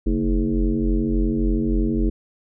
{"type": "tone with frequency modulation", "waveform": "sine", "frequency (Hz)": 136.4, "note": "C#3", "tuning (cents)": -28, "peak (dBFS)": -17, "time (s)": [0.06, 2.1], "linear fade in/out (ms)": 10, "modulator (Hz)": 92.1, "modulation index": 2.5, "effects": []}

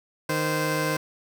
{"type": "tone pair together", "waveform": "15% pulse", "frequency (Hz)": [154.54, 519], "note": ["D#3", "C5"], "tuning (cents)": [-11, -14], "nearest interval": "octave + major sixth", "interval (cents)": 2097, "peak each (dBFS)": -20, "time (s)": [0.29, 0.97], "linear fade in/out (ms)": 5, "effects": []}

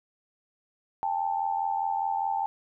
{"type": "tone pair together", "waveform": "sine", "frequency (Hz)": [799.1, 884], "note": ["G5", "A5"], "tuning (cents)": [33, 8], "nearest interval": "major second", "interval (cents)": 175, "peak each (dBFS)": [-28, -29], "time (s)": [1.03, 2.46], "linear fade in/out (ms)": 0, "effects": []}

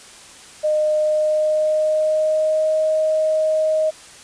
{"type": "tone with pitch glide", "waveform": "sine", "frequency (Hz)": [612, 625.9], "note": ["D#5", "D#5"], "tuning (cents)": [-29, 10], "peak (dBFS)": -15, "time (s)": [0.63, 3.91], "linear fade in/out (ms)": 20, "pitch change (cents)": 39, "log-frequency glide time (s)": [0.94, 2.77], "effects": ["white hiss -42 dBFS RMS until 4.23 s", "resampled to 22050 Hz"]}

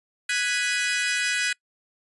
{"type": "chord", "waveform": "sawtooth", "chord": "G# minor seventh", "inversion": "third", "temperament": "equal", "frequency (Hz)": [1480, 1661.2, 1975.5, 2489], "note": ["F#6", "G#6", "B6", "D#7"], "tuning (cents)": [0, 0, 0, 0], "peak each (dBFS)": -25, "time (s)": [0.29, 1.53], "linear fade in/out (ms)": 5, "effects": ["noise-tail reverb RT60 0.1 s tail -25 dB re dry", "resampled to 24000 Hz"]}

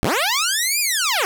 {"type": "linear two-way sweep", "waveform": "10% pulse", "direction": "up then down", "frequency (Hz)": [46.25, 2489, 356.1], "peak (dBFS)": -9, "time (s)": [0.03, 1.25], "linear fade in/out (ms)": 0, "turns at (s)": 0.8, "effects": []}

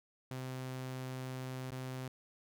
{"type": "tone with dropouts", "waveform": "sawtooth", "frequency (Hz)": 129.4, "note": "C3", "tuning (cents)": -19, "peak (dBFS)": -36, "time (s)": [0.31, 2.08], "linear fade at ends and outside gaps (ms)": 2, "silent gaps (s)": [1.706, 1.719], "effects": []}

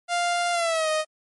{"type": "tone with pitch glide", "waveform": "sawtooth", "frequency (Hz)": [698.5, 622.3], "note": ["F5", "D#5"], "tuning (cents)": [0, 0], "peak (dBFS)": -18, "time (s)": [0.08, 1.05], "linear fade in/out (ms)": 50, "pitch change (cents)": -200, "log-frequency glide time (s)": [0.52, 0.89], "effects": ["MP3 48 kbps"]}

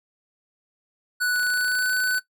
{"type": "tone with pitch glide", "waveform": "square", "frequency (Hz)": [1480, 1501.5], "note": ["F#6", "F#6"], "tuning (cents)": [0, 25], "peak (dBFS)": -21, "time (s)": [1.2, 2.2], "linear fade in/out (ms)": 20, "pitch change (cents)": 25, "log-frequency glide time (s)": [1.4, 1.91]}
{"type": "click train", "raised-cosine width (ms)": 0.2, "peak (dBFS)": -23, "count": 24, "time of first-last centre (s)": [1.36, 2.181], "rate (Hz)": 28}
{"effects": ["noise-tail reverb RT60 0.1 s tail -18 dB re dry"]}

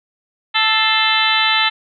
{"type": "harmonic tone with a mistuned harmonic", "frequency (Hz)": 440, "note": "A4", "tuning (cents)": 0, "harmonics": [2, 3, 4, 5, 6, 7, 8, 9], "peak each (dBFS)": [-21, -21, -21, -21, -21, -21, -21, -21], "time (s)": [0.54, 1.7], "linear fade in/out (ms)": 20, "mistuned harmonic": 5, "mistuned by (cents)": -76, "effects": []}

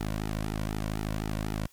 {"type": "tone with flanger", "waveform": "sawtooth", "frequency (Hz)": 52.9, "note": "G#1", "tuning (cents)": 33, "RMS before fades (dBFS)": -32, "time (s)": [0, 1.67], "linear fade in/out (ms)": 5, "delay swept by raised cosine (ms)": [1.8, 2.44], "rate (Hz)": 4, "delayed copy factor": -0.85, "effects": ["white hiss -61 dBFS RMS until 1.72 s", "MP3 96 kbps"]}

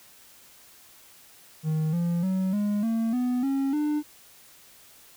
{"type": "tone with pitch steps", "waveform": "triangle", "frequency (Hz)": [156.5, 171.65, 188.27, 206.5, 226.5, 248.4, 272.5, 298.9], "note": ["D#3", "F3", "F#3", "G#3", "A#3", "B3", "C#4", "D4"], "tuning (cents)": [10, -30, 30, -10, -50, 10, -29, 31], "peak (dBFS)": -21, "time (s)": [1.63, 4.03], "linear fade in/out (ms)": 50, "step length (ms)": 300, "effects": ["white hiss -53 dBFS RMS until 5.16 s"]}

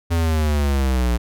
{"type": "linear sweep", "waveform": "square", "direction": "down", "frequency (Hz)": [85, 58.27], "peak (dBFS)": -17, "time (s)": [0.1, 1.18], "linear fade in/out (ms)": 20, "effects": []}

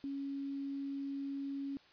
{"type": "tone with quantisation", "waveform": "sine", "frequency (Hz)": 277.2, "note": "C#4", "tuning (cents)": 0, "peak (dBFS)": -37, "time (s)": [0.04, 1.77], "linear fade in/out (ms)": 0, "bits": 10, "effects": ["white hiss -63 dBFS RMS until 1.92 s", "resampled to 11025 Hz"]}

